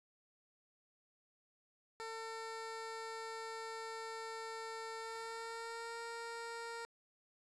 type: tone with pitch glide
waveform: 15% pulse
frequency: 450 to 463.2 Hz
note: A4 to A#4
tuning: +39 to -11 cents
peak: -37 dBFS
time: 2-6.85 s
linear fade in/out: 0 ms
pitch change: +50 cents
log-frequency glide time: 4.99-6 s
effects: resampled to 22050 Hz + 11-bit